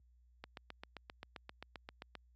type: click train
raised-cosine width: 0.3 ms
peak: -30 dBFS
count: 14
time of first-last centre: 0.44-2.153 s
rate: 7.59 Hz
effects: added 60 Hz sine -55 dBFS peak until 2.35 s + high-pass 100 Hz 12 dB/octave